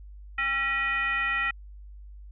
sine tone with frequency modulation, 1912 Hz, A#6, 43 cents sharp, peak -24 dBFS, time 0.38-1.51 s, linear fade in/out 5 ms, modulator 556 Hz, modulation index 1.1, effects added 50 Hz sine -42 dBFS peak until 2.31 s

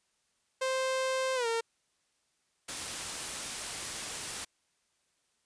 sawtooth tone with pitch glide, 523.3 to 458.2 Hz, C5 to A#4, 0 to -30 cents, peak -25 dBFS, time 0.61-1.61 s, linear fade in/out 10 ms, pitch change -230 cents, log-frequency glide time 1.35-1.47 s
white noise, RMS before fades -37 dBFS, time 2.68-4.45 s, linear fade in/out 10 ms
effects white hiss -75 dBFS RMS until 5.45 s + resampled to 22050 Hz

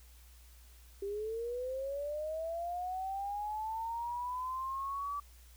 sine linear sweep, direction up, 392 to 1157 Hz, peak -35 dBFS, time 1.02-5.2 s, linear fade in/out 5 ms, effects added 60 Hz sine -55 dBFS peak until 5.56 s + white hiss -63 dBFS RMS until 5.56 s

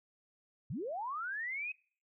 sine linear sweep, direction up, 96.3 to 2569 Hz, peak -36 dBFS, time 0.7-1.72 s, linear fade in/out 5 ms, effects noise-tail reverb RT60 0.5 s tail -26 dB re dry

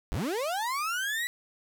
35% pulse linear sweep, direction up, 31.86 to 1975.5 Hz, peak -27 dBFS, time 0.12-1.27 s, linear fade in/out 0 ms, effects none

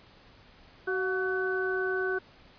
harmonic tone with a mistuned harmonic, 376.2 Hz, F#4, 29 cents sharp, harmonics 1 / 2 / 3 / 4, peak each -29 / -40 / -41 / -31 dBFS, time 0.87-2.19 s, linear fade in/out 10 ms, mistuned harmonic 2, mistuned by -76 cents, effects pink hiss -56 dBFS RMS until 2.58 s + resampled to 11025 Hz

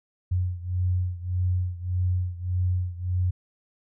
sine beating tone pair, 90 / 91.7 Hz, F#2 / F#2, -47 / -15 cents, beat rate 1.7 Hz, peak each -25 / -28 dBFS, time 0.31-3.31 s, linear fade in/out 10 ms, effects none

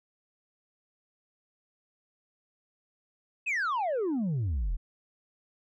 sine exponential sweep, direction down, 2668 to 35.14 Hz, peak -24 dBFS, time 3.46-4.77 s, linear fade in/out 20 ms, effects tanh soft clip ceiling -26 dBFS

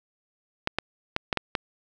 clicks, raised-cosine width 0.3 ms, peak -8 dBFS, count 6, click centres 0.674 / 0.786 / 1.164 / 1.328 / 1.373 / 1.552 s, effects none

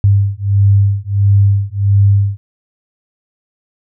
sine beating tone pair, 99.2 / 100.7 Hz, G2 / G2, +21 / +47 cents, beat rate 1.5 Hz, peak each -11 dBFS, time 0.04-2.37 s, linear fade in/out 0 ms, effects none

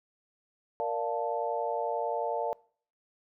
sine chord, Bb major seventh, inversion none, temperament equal, 466.2 / 587.3 / 698.5 / 880 Hz, Bb4 / D5 / F5 / A5, 0 / 0 / 0 / 0 cents, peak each -34 dBFS, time 0.8-2.53 s, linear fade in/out 0 ms, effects noise-tail reverb RT60 0.5 s tail -24 dB re dry

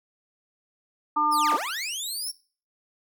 harmonic tone, 300.6 Hz, D4, 40 cents sharp, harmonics 1 / 3 / 4, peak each -33 / -24 / -22 dBFS, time 1.16-1.57 s, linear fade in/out 10 ms
20% pulse linear two-way sweep, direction down then up, 5588 to 234.5 to 5588 Hz, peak -24 dBFS, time 1.31-2.32 s, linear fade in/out 20 ms, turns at 1.54 s
effects noise-tail reverb RT60 0.4 s tail -20 dB re dry

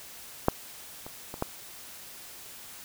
clicks, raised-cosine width 1 ms, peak -6 / -26 / -23 / -13 dBFS, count 4, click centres 0.484 / 1.065 / 1.341 / 1.424 s, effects white hiss -46 dBFS RMS until 2.84 s

